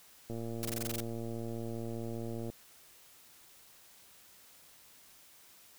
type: click train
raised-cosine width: 2 ms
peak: -28 dBFS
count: 254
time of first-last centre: 0.3-2.5 s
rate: 115 Hz
type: noise bursts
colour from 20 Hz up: white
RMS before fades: -38 dBFS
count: 9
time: 0.63-1.003 s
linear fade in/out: 0 ms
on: 21 ms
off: 23 ms
effects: white hiss -59 dBFS RMS until 5.78 s

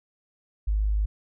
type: tone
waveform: sine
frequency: 51.91 Hz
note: G#1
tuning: in tune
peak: -21 dBFS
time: 0.67-1.06 s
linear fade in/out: 10 ms
effects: none

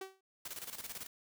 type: tone with exponential decay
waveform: sawtooth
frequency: 382.5 Hz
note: G4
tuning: 42 cents flat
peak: -35 dBFS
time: 0.01-0.21 s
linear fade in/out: 5 ms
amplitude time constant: 43 ms
type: noise with tremolo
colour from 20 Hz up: white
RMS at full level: -43 dBFS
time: 0.45-1.07 s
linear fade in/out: 5 ms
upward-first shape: square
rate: 18 Hz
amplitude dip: 70%
effects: none

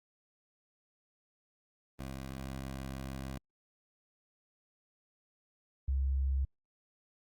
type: tone pair in turn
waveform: 15% pulse / sine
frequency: 66.6 / 67.26 Hz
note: C2 / C2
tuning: +31 / +48 cents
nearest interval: unison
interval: 17 cents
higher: second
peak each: -33 / -28 dBFS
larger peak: second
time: 1.99-3.38 / 5.88-6.45 s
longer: first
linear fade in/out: 5 ms
effects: Opus 24 kbps

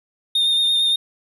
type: tone with vibrato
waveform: triangle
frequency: 3657 Hz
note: A#7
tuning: 34 cents flat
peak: -14 dBFS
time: 0.35-0.96 s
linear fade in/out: 5 ms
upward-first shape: triangle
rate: 8.8 Hz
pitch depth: 25 cents each way
effects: none

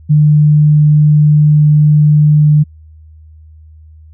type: tone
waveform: sine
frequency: 150.2 Hz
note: D3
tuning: 39 cents sharp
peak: -4 dBFS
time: 0.09-2.64 s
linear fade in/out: 20 ms
effects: added 78 Hz sine -35 dBFS peak until 4.13 s

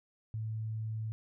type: tone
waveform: sine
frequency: 110 Hz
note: A2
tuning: in tune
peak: -34 dBFS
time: 0.34-1.12 s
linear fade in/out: 0 ms
effects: none

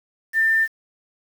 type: tone with quantisation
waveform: sine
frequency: 1792 Hz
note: A6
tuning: 31 cents sharp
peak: -15 dBFS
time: 0.33-0.68 s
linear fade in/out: 50 ms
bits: 7
effects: none

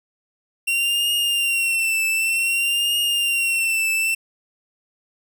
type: tone with vibrato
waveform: 45% pulse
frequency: 2741 Hz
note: F7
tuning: 33 cents flat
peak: -18 dBFS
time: 0.67-4.15 s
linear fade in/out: 10 ms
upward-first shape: triangle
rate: 0.54 Hz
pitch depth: 69 cents each way
effects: none

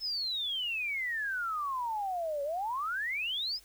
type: exponential two-way sweep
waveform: sine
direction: down then up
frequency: 5300 to 554.4 to 5300 Hz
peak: -31 dBFS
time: 0-3.6 s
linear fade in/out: 50 ms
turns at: 2.43 s
effects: added 50 Hz sine -63 dBFS peak until 3.64 s + white hiss -60 dBFS RMS until 3.64 s

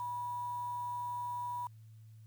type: tone with quantisation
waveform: sine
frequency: 974 Hz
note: B5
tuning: 24 cents flat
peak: -36 dBFS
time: 0-1.67 s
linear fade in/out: 2 ms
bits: 9
effects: added 110 Hz sine -52 dBFS peak until 2.26 s + white hiss -75 dBFS RMS until 2.26 s

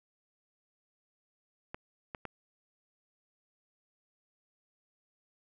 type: clicks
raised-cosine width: 0.5 ms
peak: -24 dBFS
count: 3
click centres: 1.745 / 2.148 / 2.253 s
effects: none

